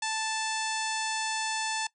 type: harmonic tone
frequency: 880 Hz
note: A5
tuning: in tune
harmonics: 1 / 2 / 3 / 4 / 5 / 6 / 7 / 8 / 9 / 10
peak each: -33 / -36 / -38 / -39 / -40 / -41 / -41 / -42 / -43 / -43 dBFS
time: 0.02-1.87 s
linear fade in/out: 5 ms
effects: noise-tail reverb RT60 0.1 s tail -19 dB re dry